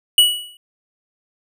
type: tone with exponential decay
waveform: square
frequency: 2935 Hz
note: F#7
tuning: 15 cents flat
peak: -6 dBFS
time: 0.18-0.57 s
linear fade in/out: 2 ms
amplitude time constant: 83 ms
effects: none